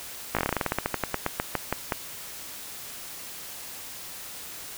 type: slowing click train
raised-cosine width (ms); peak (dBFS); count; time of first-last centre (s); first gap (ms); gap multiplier
0.5; -9; 22; 0.35-1.922; 17; 1.13
effects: white hiss -40 dBFS RMS until 4.77 s